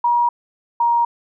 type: tone pair in turn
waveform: sine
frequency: 955 / 942.4 Hz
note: A#5 / A#5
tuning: +42 / +19 cents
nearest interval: unison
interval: 23 cents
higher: first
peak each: -13 dBFS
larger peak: neither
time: 0.04-0.29 / 0.8-1.05 s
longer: neither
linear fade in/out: 5 ms
effects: none